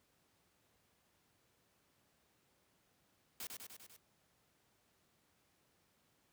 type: noise with echo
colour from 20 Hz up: white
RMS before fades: -45 dBFS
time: 3.4-3.47 s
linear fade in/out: 2 ms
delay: 99 ms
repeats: 5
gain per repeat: -3 dB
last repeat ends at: 3.965 s
effects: pink hiss -75 dBFS RMS until 6.32 s + high-pass 80 Hz 12 dB/octave